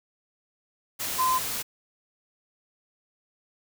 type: tone in noise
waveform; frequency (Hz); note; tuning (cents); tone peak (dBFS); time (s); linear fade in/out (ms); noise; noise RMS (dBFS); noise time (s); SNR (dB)
sine; 1028; C6; -31; -21; 1.18-1.39; 20; white; -31; 0.99-1.63; +7
effects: none